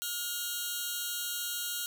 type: tone cluster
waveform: 10% pulse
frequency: 1427 / 3213 / 3845 Hz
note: F6 / G7 / B7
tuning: +37 / +42 / -47 cents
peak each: -30 dBFS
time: 0.02-1.86 s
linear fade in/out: 0 ms
effects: none